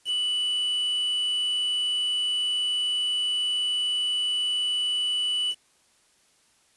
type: tone with quantisation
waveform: triangle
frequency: 2967 Hz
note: F#7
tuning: 4 cents sharp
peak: -22 dBFS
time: 0.05-5.55 s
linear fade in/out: 50 ms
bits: 7
effects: white hiss -63 dBFS RMS until 6.76 s + resampled to 24000 Hz